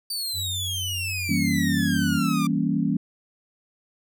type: exponential sweep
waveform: sawtooth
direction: down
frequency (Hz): 4648 to 1174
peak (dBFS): -24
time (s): 0.1-2.47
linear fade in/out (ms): 5
type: tone with pitch glide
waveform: sine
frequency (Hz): 93.6 to 92.42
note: F#2 to F#2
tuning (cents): +20 to -1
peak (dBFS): -31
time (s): 0.33-2.21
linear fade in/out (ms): 50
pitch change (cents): -21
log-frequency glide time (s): 0.86-1.78
type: chord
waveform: sine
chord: E diminished seventh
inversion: none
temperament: equal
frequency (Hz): 164.81 / 196 / 233.1 / 277.2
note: E3 / G3 / Bb3 / Db4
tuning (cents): 0 / 0 / 0 / 0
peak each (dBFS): -26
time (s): 1.29-2.97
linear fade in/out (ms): 5
effects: none